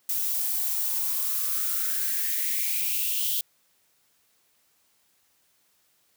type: noise with high-pass filter sweep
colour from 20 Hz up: violet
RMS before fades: -27 dBFS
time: 0.09-3.41 s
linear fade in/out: 2 ms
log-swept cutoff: 570 to 3300 Hz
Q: 5.7
effects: white hiss -67 dBFS RMS until 6.16 s + high-pass 60 Hz 12 dB/octave